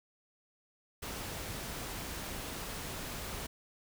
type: noise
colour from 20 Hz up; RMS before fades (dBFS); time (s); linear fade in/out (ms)
pink; -41; 1.02-3.47; 10
effects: none